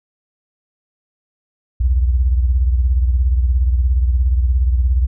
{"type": "beating tone pair", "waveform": "sine", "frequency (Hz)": [61.74, 78.74], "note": ["B1", "D#2"], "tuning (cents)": [0, 21], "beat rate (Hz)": 17, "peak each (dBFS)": [-12, -21], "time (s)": [1.8, 5.07], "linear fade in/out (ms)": 10, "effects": []}